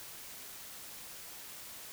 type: silence
effects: white hiss -48 dBFS RMS until 1.92 s